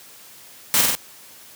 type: noise with echo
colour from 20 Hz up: white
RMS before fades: -17 dBFS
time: 0.74-0.81 s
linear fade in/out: 0 ms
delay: 47 ms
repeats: 3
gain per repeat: -2 dB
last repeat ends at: 0.951 s
effects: white hiss -45 dBFS RMS until 1.55 s + high-pass 80 Hz 12 dB/octave